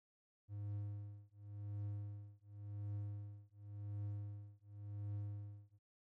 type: tone with tremolo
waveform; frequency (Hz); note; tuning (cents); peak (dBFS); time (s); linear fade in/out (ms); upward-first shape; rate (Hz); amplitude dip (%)
triangle; 102.5; G#2; -22; -38; 0.48-5.79; 50; triangle; 0.91; 100
effects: none